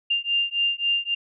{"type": "beating tone pair", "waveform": "sine", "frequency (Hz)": [2794, 2797.7], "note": ["F7", "F7"], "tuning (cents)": [0, 2], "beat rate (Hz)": 3.7, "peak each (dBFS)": -24, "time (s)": [0.1, 1.15], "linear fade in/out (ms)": 10, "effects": []}